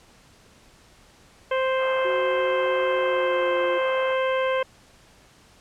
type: harmonic tone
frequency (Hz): 523.3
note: C5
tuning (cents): 0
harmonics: 1 / 2 / 3 / 4 / 5 / 6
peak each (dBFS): -22 / -28 / -32 / -34 / -36 / -38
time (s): 1.51-4.63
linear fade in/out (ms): 5
type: band-pass noise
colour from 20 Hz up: white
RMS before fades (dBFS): -39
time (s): 1.77-4.17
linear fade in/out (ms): 50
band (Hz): 450 to 1400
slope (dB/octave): 24
type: tone with pitch glide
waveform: sine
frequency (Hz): 370 to 353.9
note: F#4 to F4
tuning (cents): 0 to +23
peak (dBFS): -28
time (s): 2.04-3.79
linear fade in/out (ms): 20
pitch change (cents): -77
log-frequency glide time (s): 2.95-3.56
effects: pink hiss -54 dBFS RMS until 5.6 s + low-pass 9000 Hz 12 dB/octave